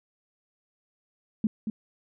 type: tone with echo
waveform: sine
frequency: 216.9 Hz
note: A3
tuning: 25 cents flat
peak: -20 dBFS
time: 1.44-1.47 s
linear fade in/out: 2 ms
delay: 230 ms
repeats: 1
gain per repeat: -7 dB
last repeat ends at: 1.7 s
effects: none